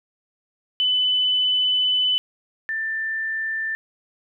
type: tone pair in turn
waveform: sine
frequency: 3005 / 1778.6 Hz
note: F#7 / A6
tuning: +26 / +18 cents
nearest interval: major sixth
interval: 908 cents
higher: first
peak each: -17 / -23 dBFS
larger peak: first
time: 0.8-2.18 / 2.69-3.75 s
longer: first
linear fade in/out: 0 ms
effects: none